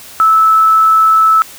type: tone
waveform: sine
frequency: 1308 Hz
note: E6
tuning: 14 cents flat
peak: -5 dBFS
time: 0.2-1.42 s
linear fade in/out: 0 ms
effects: white hiss -34 dBFS RMS until 1.58 s